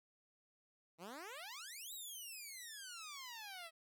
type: exponential two-way sweep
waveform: 10% pulse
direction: up then down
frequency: 155.56 to 3951 to 639 Hz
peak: -40 dBFS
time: 0.98-3.71 s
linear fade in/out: 50 ms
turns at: 1.93 s
effects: none